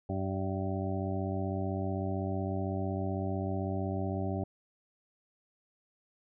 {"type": "harmonic tone with a mistuned harmonic", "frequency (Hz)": 95.8, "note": "G2", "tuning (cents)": -39, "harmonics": [1, 2, 3, 4, 6, 7, 8], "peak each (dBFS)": [-34, -37, -39, -40, -42, -42, -43], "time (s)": [0.09, 4.44], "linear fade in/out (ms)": 5, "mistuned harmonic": 6, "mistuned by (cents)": 29, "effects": []}